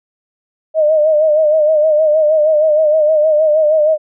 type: tone with vibrato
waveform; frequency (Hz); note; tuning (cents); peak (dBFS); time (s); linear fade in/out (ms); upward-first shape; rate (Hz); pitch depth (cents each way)
sine; 616; D#5; -17; -8; 0.74-3.98; 50; sine; 6.4; 60
effects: none

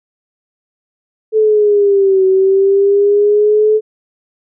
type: linear two-way sweep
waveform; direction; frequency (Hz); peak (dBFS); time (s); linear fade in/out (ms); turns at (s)
sine; down then up; 438.8 to 377.2 to 433.2; -7; 1.32-3.81; 50; 2.25
effects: none

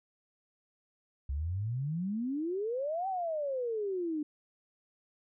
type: exponential two-way sweep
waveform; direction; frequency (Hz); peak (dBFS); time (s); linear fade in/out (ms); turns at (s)
sine; up then down; 65.41 to 784 to 293.5; -31; 1.29-4.23; 5; 3.08
effects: none

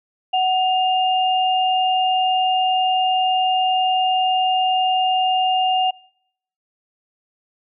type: tone pair together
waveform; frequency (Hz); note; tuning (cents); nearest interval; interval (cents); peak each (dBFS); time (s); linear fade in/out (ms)
sine; 745 / 2813; F#5 / F7; +12 / +12; octave + major seventh; 2300; -16 / -22; 0.33-5.91; 10
effects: noise-tail reverb RT60 0.7 s tail -25 dB re dry

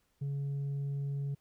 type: tone with tanh clipping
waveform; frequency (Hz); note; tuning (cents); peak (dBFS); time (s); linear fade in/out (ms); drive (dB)
triangle; 140.3; C#3; +21; -33; 0.21-1.35; 10; 7
effects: pink hiss -75 dBFS RMS until 1.4 s

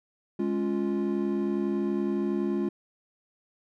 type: chord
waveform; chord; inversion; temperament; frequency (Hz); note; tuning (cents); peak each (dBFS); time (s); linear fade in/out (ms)
triangle; Db major; second; equal; 207.7 / 277.2 / 349.2; Ab3 / Db4 / F4; 0 / 0 / 0; -27 / -30 / -27; 0.39-2.69; 5
effects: none

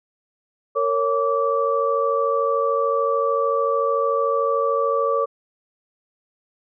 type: tone cluster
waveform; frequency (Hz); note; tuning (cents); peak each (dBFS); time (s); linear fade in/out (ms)
sine; 460.5 / 554 / 1158; A#4 / C#5 / D6; -21 / -1 / -25; -22; 0.75-5.26; 20
effects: none

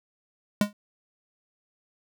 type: tone with exponential decay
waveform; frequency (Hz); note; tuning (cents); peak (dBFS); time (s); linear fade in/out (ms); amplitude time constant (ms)
square; 206.5; G#3; -10; -16; 0.61-0.73; 2; 24
effects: none

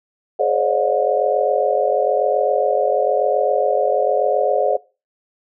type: tone cluster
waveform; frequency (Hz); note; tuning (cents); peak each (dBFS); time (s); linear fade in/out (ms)
sine; 423.1 / 523 / 564 / 611 / 721; G#4 / C5 / C#5 / D#5 / F#5; +32 / -1 / +30 / -32 / -45; -21; 0.39-4.77; 10
effects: noise-tail reverb RT60 0.3 s tail -21 dB re dry

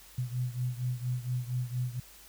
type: beating tone pair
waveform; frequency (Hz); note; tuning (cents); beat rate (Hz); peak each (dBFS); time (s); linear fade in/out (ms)
sine; 123.47 / 127.77; B2 / C3; 0 / -41; 4.3; -32 / -35; 0.18-2; 5
effects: added 50 Hz sine -60 dBFS peak until 2.28 s + white hiss -54 dBFS RMS until 2.28 s

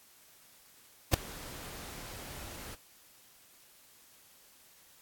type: noise with ADSR envelope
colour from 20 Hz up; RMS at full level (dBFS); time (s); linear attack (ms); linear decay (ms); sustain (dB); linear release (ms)
pink; -21; 1.13-2.76; 9; 6; -24; 23
effects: white hiss -60 dBFS RMS until 5.01 s + AAC 64 kbps

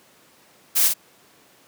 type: noise with echo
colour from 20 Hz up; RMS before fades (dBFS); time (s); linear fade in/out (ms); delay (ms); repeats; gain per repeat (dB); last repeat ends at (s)
blue; -18; 0.75-0.89; 20; 50; 1; -4; 0.94
effects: pink hiss -54 dBFS RMS until 1.67 s + high-pass 200 Hz 12 dB/octave

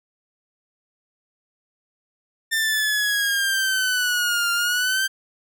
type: exponential two-way sweep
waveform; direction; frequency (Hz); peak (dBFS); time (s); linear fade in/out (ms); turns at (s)
sawtooth; down then up; 1800 to 1392 to 1574; -16; 2.51-5.08; 20; 4.52
effects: none

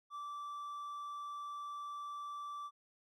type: tone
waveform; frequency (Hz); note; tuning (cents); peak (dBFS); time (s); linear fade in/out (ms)
triangle; 1165; D6; -14; -40; 0.1-2.71; 50
effects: none

